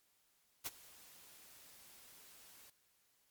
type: noise with ADSR envelope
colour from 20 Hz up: white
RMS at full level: -39 dBFS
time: 0.64-2.7 s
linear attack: 25 ms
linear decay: 28 ms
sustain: -21 dB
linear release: 4 ms
effects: white hiss -75 dBFS RMS until 3.3 s + MP3 96 kbps